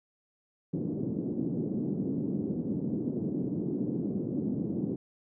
pink band-pass noise, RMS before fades -32 dBFS, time 0.73-4.96 s, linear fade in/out 5 ms, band 160 to 340 Hz, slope 24 dB/octave, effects none

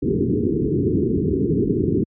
white low-pass noise, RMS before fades -19 dBFS, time 0.02-2.04 s, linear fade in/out 10 ms, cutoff 430 Hz, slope 96 dB/octave, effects high-pass 80 Hz 12 dB/octave

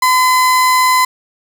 35% pulse tone, 1017 Hz, C6, 50 cents flat, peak -7 dBFS, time 0.02-1.05 s, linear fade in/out 5 ms, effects none

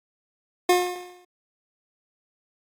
25% pulse tone with exponential decay, 358.6 Hz, F4, 46 cents sharp, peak -10 dBFS, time 0.69-1.25 s, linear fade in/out 5 ms, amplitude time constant 120 ms, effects AAC 64 kbps

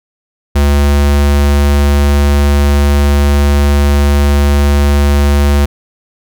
square tone, 71.6 Hz, D2, 43 cents flat, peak -7 dBFS, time 0.55-5.66 s, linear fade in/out 10 ms, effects none

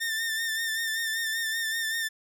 sawtooth tone with vibrato, 1800 Hz, A6, 39 cents sharp, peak -24 dBFS, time 0-2.09 s, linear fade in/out 20 ms, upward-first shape sine, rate 5.2 Hz, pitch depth 39 cents each way, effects none

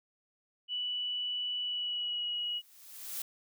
sine tone with pitch glide, 2960 to 2909 Hz, F#7 to F#7, 0 to -30 cents, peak -32 dBFS, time 0.68-2.62 s, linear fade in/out 50 ms, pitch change -30 cents, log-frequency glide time 1.61-2.25 s
blue noise with exponential growth, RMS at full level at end -36 dBFS, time 2.34-3.22 s, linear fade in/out 2 ms, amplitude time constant 190 ms
effects none

